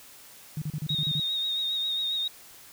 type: tone bursts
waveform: sine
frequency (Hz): 152.1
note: D#3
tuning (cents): -39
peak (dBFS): -28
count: 8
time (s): 0.57-1.199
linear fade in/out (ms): 2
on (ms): 48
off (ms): 35
type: tone with vibrato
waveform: sine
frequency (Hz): 3729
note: A#7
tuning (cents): 0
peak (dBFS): -26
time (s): 0.89-2.28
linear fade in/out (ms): 5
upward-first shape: sine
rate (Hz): 7.4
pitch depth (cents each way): 34
effects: white hiss -50 dBFS RMS until 2.72 s